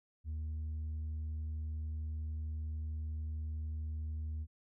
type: tone with tanh clipping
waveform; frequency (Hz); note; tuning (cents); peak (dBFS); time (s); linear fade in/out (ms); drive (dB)
triangle; 77.78; D#2; 0; -37; 0.24-4.47; 50; 7
effects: none